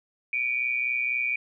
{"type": "tone pair together", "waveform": "sine", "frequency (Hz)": [2300, 2424], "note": ["D7", "D#7"], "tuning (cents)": [-37, -46], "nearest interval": "minor second", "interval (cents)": 91, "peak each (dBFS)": -27, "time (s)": [0.33, 1.36], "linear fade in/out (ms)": 2, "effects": []}